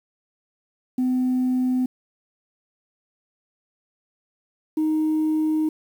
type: tone pair in turn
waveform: sine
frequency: 254 / 311.4 Hz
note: B3 / D#4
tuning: +49 / +2 cents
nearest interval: major third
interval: 353 cents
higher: second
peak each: -17 dBFS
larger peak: neither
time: 0.98-1.86 / 4.77-5.69 s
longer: second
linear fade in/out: 5 ms
effects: tanh soft clip ceiling -16 dBFS + 8-bit